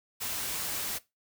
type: noise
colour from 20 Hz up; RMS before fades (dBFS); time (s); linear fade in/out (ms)
white; -34; 0.2-0.99; 20
effects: noise-tail reverb RT60 0.2 s tail -18 dB re dry